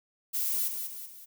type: noise with echo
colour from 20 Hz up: violet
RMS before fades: -30 dBFS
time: 0.33-0.69 s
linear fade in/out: 20 ms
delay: 190 ms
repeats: 3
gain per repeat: -6 dB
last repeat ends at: 1.26 s
effects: none